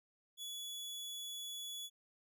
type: tone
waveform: sawtooth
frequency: 3400 Hz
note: G#7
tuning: 40 cents sharp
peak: -40 dBFS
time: 0.37-1.9 s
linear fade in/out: 50 ms
effects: none